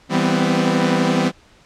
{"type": "chord", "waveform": "sawtooth", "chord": "C major seventh", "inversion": "first", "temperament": "equal with one note detuned", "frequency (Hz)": [164.81, 196, 246.9, 258.8], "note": ["E3", "G3", "B3", "C4"], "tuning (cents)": [0, 0, 0, -19], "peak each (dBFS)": -17, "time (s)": [0.09, 1.32], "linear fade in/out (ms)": 50, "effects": ["pink hiss -51 dBFS RMS until 1.65 s", "low-pass 6000 Hz 12 dB/octave"]}